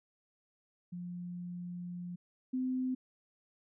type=tone pair in turn; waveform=sine; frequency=176.6 / 256.7 Hz; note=F3 / C4; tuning=+20 / -33 cents; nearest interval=tritone; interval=647 cents; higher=second; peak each=-39 / -31 dBFS; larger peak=second; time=0.92-2.16 / 2.53-2.95 s; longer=first; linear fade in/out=10 ms; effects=none